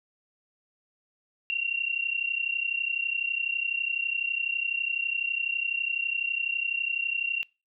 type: tone pair together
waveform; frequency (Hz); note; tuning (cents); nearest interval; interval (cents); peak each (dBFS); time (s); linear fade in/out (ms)
sine; 2735 / 2767; F7 / F7; -37 / -17; unison; 20; -29 / -29; 1.5-7.43; 0
effects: noise-tail reverb RT60 0.3 s tail -25 dB re dry